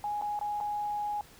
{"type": "tone with dropouts", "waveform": "sine", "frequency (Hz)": 830.6, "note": "G#5", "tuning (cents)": 0, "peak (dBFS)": -30, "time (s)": [0.04, 1.21], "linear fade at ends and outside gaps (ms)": 1, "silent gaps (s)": [[0.213, 0.222], [0.391, 0.412], [0.603, 0.609]], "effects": ["pink hiss -55 dBFS RMS until 1.39 s"]}